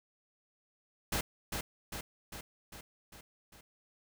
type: noise with echo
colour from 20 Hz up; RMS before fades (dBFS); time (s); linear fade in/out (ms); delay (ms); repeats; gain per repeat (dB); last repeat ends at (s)
pink; -33; 1.12-1.21; 5; 400; 6; -4; 3.61
effects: none